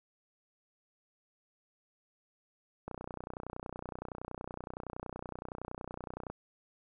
click train, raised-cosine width 1 ms, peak -26 dBFS, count 106, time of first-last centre 2.88-6.3 s, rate 30.7 Hz, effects none

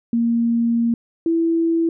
sine tone pair in turn, 233.1 / 331.1 Hz, A#3 / E4, 0 / +8 cents, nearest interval tritone, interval 608 cents, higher second, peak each -15 dBFS, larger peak neither, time 0.13-0.94 / 1.26-1.89 s, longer first, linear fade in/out 2 ms, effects none

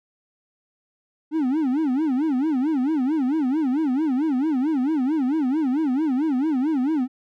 triangle tone with vibrato, 283.6 Hz, C#4, 40 cents sharp, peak -17 dBFS, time 1.31-7.08 s, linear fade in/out 50 ms, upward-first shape sine, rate 4.5 Hz, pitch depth 230 cents each way, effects none

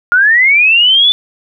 sine linear sweep, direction up, 1396.9 to 3518 Hz, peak -5 dBFS, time 0.12-1.12 s, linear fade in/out 0 ms, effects none

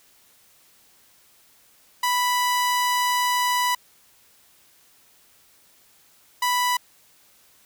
sawtooth tone bursts at uneven times, 987.8 Hz, B5, in tune, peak -16 dBFS, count 2, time 2.03-3.75 / 6.42-6.77 s, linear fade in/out 5 ms, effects white hiss -57 dBFS RMS until 7.65 s

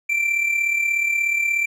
triangle tone with amplitude modulation, 2350 Hz, D7, 1 cent sharp, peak -14 dBFS, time 0.09-1.66 s, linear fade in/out 10 ms, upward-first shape sine, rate 36.7 Hz, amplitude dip 55%, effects none

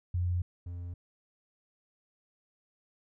sine / triangle tone pair in turn, 88.7 / 87.58 Hz, F2 / F2, +27 / +5 cents, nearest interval unison, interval 22 cents, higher first, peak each -27 / -35 dBFS, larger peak first, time 0.14-0.42 / 0.66-0.94 s, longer neither, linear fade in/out 5 ms, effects none

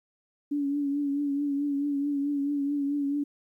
sine tone with vibrato, 284.6 Hz, C#4, 46 cents sharp, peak -25 dBFS, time 0.51-3.24 s, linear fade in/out 10 ms, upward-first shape triangle, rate 4.6 Hz, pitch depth 47 cents each way, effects 11-bit

